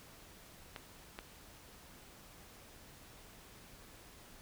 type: clicks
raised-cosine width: 0.3 ms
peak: -27 dBFS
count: 2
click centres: 0.762 / 1.189 s
effects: pink hiss -57 dBFS RMS until 4.41 s